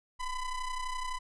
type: ring-modulated tone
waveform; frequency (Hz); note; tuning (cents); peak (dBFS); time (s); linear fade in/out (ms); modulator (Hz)
square; 499.1; B4; +18; -31; 0.19-1.19; 20; 515
effects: resampled to 24000 Hz